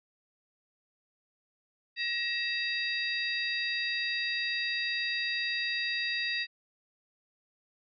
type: harmonic tone with a mistuned harmonic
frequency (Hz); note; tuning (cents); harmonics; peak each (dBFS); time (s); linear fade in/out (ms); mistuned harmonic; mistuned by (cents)
948; A#5; +29; 2 / 3 / 4 / 5; -33 / -35 / -36 / -37; 1.96-6.47; 50; 3; -130
effects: none